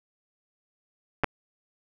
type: clicks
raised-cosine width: 0.5 ms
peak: -8 dBFS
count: 2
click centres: 1.236 / 1.243 s
effects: none